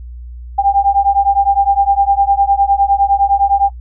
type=beating tone pair; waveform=sine; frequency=791 / 800.8 Hz; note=G5 / G5; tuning=+15 / +37 cents; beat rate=9.8 Hz; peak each=-12 dBFS; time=0.58-3.7 s; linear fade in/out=10 ms; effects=noise-tail reverb RT60 0.1 s tail -26 dB re dry + added 60 Hz sine -27 dBFS peak until 3.8 s